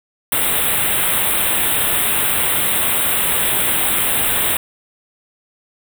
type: band-stop noise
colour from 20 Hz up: white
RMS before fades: -17 dBFS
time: 0.32-4.57 s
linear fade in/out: 2 ms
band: 3800 to 8100 Hz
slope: 96 dB/octave
effects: none